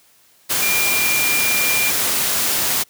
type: tone in noise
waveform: sine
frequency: 2392 Hz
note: D7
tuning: 31 cents sharp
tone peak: -19 dBFS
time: 0.61-1.91 s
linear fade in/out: 20 ms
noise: white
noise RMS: -19 dBFS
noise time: 0.49-2.84 s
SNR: -3 dB
effects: white hiss -54 dBFS RMS until 2.89 s + high-pass 80 Hz 12 dB/octave